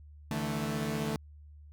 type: chord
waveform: sawtooth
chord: D suspended second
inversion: none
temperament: equal with one note detuned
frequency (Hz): 146.83 / 162.36 / 220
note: D3 / E3 / A3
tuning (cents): 0 / -26 / 0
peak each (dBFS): -32 / -34 / -30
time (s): 0.31-1.16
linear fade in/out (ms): 0
effects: added 74 Hz sine -49 dBFS peak until 1.72 s